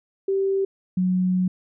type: tone pair in turn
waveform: sine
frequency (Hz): 389 / 183.58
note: G4 / F#3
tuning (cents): -13 / -13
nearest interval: octave + minor second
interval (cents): 1300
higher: first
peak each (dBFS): -19 / -18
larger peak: second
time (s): 0.28-0.65 / 0.97-1.48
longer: second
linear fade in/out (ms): 5
effects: none

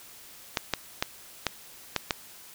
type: clicks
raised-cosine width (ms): 0.2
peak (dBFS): -7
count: 6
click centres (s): 0.572 / 0.737 / 1.025 / 1.467 / 1.963 / 2.108
effects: white hiss -49 dBFS RMS until 2.54 s

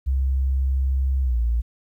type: tone with pitch glide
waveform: sine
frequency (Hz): 66.4 to 58.14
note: C2 to A#1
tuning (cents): +26 to -4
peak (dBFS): -18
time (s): 0.06-1.62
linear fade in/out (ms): 20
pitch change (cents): -230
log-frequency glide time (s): 1.22-1.38
effects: 10-bit

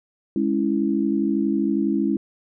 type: chord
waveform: sine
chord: C# minor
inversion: second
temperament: equal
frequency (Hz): 207.7 / 277.2 / 329.6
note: G#3 / C#4 / E4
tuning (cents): 0 / 0 / 0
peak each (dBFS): -23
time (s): 0.36-2.17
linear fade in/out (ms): 2
effects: none

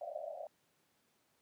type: band-pass noise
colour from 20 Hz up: white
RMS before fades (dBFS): -44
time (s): 0.01-0.47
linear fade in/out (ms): 2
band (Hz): 570 to 700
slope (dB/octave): 96
effects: pink hiss -75 dBFS RMS until 1.41 s + high-pass 150 Hz 12 dB/octave

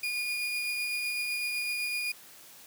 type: tone with tremolo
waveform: 35% pulse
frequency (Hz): 2439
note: D#7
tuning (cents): -35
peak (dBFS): -27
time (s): 0.03-2.12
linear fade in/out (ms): 5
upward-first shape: triangle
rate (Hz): 7.9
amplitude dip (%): 25
effects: white hiss -52 dBFS RMS until 2.66 s + high-pass 100 Hz 12 dB/octave

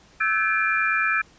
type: tone cluster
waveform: sine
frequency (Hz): 1315 / 1535 / 1631 / 1720 / 2385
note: E6 / G6 / G#6 / A6 / D7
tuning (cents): -5 / -37 / -32 / -40 / +26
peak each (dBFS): -25 / -27 / -33 / -25 / -24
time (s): 0.2-1.22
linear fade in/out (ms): 10
effects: pink hiss -54 dBFS RMS until 1.38 s + resampled to 16000 Hz

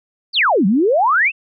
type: exponential two-way sweep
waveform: sine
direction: down then up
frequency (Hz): 4978 to 177.5 to 2777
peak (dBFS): -11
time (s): 0.33-1.32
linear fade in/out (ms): 50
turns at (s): 0.66
effects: none

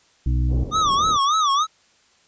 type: harmonic tone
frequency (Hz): 61.9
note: B1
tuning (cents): +5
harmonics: 1 / 2 / 4 / 5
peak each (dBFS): -18 / -23 / -34 / -34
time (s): 0.26-0.64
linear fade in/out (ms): 5
type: low-pass noise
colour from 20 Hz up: pink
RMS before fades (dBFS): -33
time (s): 0.48-1.19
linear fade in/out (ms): 50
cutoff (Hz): 580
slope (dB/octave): 24
type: tone with vibrato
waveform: square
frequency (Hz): 1191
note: D6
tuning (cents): +24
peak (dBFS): -17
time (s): 0.71-1.67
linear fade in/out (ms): 50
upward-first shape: sine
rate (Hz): 3.4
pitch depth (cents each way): 150
effects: white hiss -58 dBFS RMS until 2.27 s + resampled to 16000 Hz

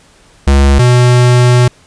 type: tone pair in turn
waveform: square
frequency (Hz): 69.2 / 123.3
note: C#2 / B2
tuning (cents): -2 / -2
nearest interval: minor seventh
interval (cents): 1000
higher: second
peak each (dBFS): -5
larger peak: neither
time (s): 0.47-0.79 / 0.79-1.68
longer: second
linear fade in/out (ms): 5
effects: pink hiss -45 dBFS RMS until 1.86 s + resampled to 22050 Hz

